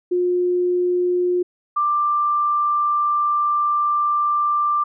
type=tone pair in turn; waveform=sine; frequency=357.4 / 1182.5 Hz; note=F4 / D6; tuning=+40 / +12 cents; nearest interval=octave + major sixth; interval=2072 cents; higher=second; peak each=-16 dBFS; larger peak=neither; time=0.11-1.43 / 1.76-4.84 s; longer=second; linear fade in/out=10 ms; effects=none